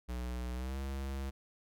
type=tone with pitch glide; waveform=square; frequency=61.4 to 67.74 Hz; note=B1 to C#2; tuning=-9 to -39 cents; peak=-37 dBFS; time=0.08-1.31 s; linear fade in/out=20 ms; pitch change=+170 cents; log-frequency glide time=0.53-0.78 s; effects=none